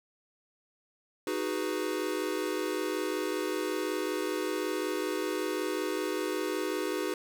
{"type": "chord", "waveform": "square", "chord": "G# minor seventh", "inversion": "second", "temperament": "equal", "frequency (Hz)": [311.1, 370, 415.3, 493.9], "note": ["D#4", "F#4", "G#4", "B4"], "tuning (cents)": [0, 0, 0, 0], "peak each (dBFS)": [-36, -35, -37, -38], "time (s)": [1.27, 7.14], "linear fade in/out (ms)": 2, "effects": []}